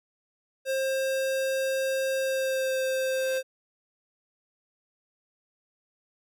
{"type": "tone with pitch glide", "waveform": "square", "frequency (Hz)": [532, 524.7], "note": ["C5", "C5"], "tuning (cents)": [29, 5], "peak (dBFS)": -26, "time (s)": [0.65, 3.43], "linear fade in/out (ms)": 50, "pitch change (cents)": -24, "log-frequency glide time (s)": [2.19, 2.79]}
{"type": "tone with exponential growth", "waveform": "5% pulse", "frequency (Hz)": 350.1, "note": "F4", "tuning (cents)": 4, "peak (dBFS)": -34, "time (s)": [2.59, 3.38], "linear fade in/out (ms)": 5, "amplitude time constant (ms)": 170}
{"effects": []}